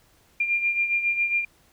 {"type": "beating tone pair", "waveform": "sine", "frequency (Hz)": [2394, 2401.3], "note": ["D7", "D7"], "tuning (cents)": [33, 38], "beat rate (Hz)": 7.3, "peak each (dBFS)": [-22, -29], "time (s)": [0.4, 1.45], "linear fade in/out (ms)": 5, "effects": ["pink hiss -60 dBFS RMS until 1.72 s"]}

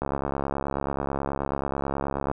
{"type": "click train", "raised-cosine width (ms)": 1, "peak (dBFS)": -13, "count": 160, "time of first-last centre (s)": [0.02, 2.314], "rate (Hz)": 69.3, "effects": []}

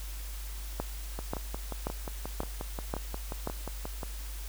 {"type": "two click trains", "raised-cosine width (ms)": 1, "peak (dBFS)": [-22, -17], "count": [17, 6], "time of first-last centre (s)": [[1.19, 4.032], [0.8, 3.474]], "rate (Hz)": [5.63, 1.87], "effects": ["added 50 Hz sine -37 dBFS peak until 4.48 s", "white hiss -47 dBFS RMS until 4.48 s"]}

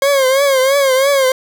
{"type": "tone with vibrato", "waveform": "40% pulse", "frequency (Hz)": 541, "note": "C#5", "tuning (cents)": -42, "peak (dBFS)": -9, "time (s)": [0.02, 1.32], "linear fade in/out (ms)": 2, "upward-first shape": "triangle", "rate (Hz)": 3, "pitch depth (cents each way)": 100, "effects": ["8-bit"]}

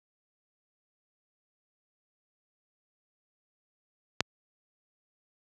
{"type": "click", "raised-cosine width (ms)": 0.2, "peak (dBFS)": -6, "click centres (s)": 4.206, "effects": ["high-pass 80 Hz 12 dB/octave"]}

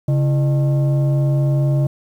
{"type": "tone with frequency modulation", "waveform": "sine", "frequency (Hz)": 138.59, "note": "C#3", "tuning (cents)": 0, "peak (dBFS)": -12, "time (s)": [0.08, 1.87], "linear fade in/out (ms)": 5, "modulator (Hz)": 470, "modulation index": 0.41, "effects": ["tanh soft clip ceiling -10 dBFS", "8-bit"]}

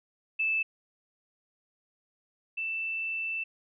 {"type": "tone pair in turn", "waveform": "sine", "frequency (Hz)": [2631, 2658], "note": ["E7", "E7"], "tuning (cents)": [-4, 14], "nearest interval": "unison", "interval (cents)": 18, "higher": "second", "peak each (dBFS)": [-25, -30], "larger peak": "first", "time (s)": [[0.39, 0.63], [2.57, 3.44]], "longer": "second", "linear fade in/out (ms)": 10, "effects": []}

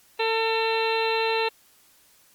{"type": "harmonic tone", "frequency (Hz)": 449.1, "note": "A4", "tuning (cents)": 35, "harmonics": [1, 2, 3, 4, 5, 6, 7, 8, 9], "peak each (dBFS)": [-25, -27, -36, -35, -37, -29, -41, -38, -33], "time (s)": [0.19, 1.49], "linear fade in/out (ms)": 10, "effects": ["white hiss -58 dBFS RMS until 2.34 s", "Opus 48 kbps"]}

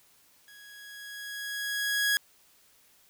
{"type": "tone with level ramp", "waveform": "sawtooth", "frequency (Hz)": 1661.2, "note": "G#6", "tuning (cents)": 0, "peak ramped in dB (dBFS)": [-47, -19], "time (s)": [0.48, 2.17], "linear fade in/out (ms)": 0, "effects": ["white hiss -62 dBFS RMS until 3.09 s"]}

